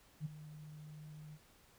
sine tone with ADSR envelope, 152.3 Hz, D#3, 37 cents flat, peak -35 dBFS, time 0.2-1.39 s, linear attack 54 ms, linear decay 16 ms, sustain -14 dB, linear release 50 ms, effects pink hiss -66 dBFS RMS until 1.78 s

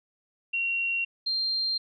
sine tone pair in turn, 2745 / 4180 Hz, F7 / C8, -31 / -2 cents, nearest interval perfect fifth, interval 729 cents, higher second, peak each -25 dBFS, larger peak neither, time 0.53-1.05 / 1.26-1.78 s, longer neither, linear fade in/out 10 ms, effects none

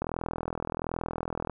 click train, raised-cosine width 1 ms, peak -17 dBFS, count 62, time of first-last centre 0.02-1.497 s, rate 41.3 Hz, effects none

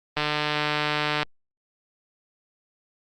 click train, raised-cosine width 0.3 ms, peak -8 dBFS, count 160, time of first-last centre 0.17-1.23 s, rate 150 Hz, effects Opus 32 kbps

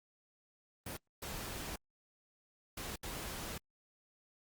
pink noise bursts at uneven times, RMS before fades -43 dBFS, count 4, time 0.86-0.97 / 1.22-1.76 / 2.77-2.96 / 3.03-3.58 s, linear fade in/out 5 ms, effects Opus 32 kbps

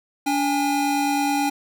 square tone pair together, 287.1 / 812 Hz, D4 / G#5, -39 / -39 cents, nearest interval octave + tritone, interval 1800 cents, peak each -23 dBFS, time 0.26-1.5 s, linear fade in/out 10 ms, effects none

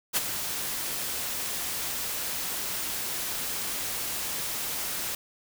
white noise with ADSR envelope, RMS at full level -23 dBFS, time 0.13-5.15 s, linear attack 38 ms, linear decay 26 ms, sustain -9 dB, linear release 4 ms, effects none

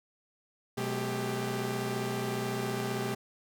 sawtooth tone cluster, 125.3 / 186.5 / 214.9 / 395.1 Hz, B2 / F#3 / A3 / G4, +25 / +14 / -41 / +14 cents, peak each -32 / -38 / -33 / -31 dBFS, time 0.77-3.15 s, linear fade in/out 10 ms, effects none

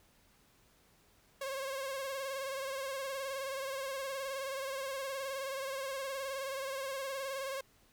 sawtooth tone with vibrato, 540 Hz, C#5, 45 cents flat, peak -33 dBFS, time 1.41-7.61 s, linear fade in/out 5 ms, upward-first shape sine, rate 19 Hz, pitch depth 52 cents each way, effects pink hiss -67 dBFS RMS until 7.92 s

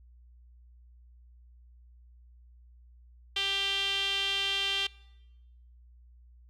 sawtooth tone with band-pass filter, 394 Hz, G4, 9 cents sharp, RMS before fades -30 dBFS, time 3.36-4.87 s, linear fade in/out 5 ms, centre 3200 Hz, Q 6, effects noise-tail reverb RT60 1.0 s tail -24 dB re dry + added 60 Hz sine -53 dBFS peak until 6.49 s

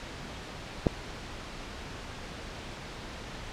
clicks, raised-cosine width 2 ms, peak -25 / -8 dBFS, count 2, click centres 0.862 / 0.868 s, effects pink hiss -41 dBFS RMS until 3.52 s + low-pass 5000 Hz 12 dB/octave

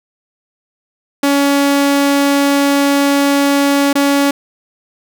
sawtooth tone with dropouts, 281.5 Hz, C#4, 27 cents sharp, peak -6 dBFS, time 1.23-4.31 s, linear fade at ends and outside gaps 5 ms, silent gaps 3.93-3.953 s, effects none

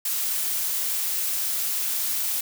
blue noise, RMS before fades -26 dBFS, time 0.05-2.41 s, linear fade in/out 5 ms, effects none

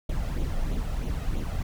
brown noise with flanger, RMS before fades -28 dBFS, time 0.09-1.63 s, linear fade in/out 5 ms, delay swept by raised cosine 0.29 to 1.59 ms, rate 3.1 Hz, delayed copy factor +0.55, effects none

